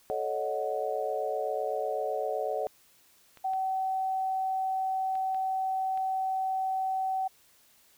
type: chord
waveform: sine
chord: D# half-diminished seventh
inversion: second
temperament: equal with one note detuned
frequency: 435.4 / 554.4 / 622.3 / 740 Hz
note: A4 / C#5 / D#5 / F#5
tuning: -18 / 0 / 0 / 0 cents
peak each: -34 dBFS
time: 0.1-2.67 s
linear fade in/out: 0 ms
type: clicks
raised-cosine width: 0.3 ms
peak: -34 dBFS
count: 5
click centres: 3.373 / 3.535 / 5.154 / 5.346 / 5.975 s
type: tone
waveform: sine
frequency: 761 Hz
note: F#5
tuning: 48 cents sharp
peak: -27 dBFS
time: 3.44-7.28 s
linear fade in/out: 10 ms
effects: white hiss -62 dBFS RMS until 7.97 s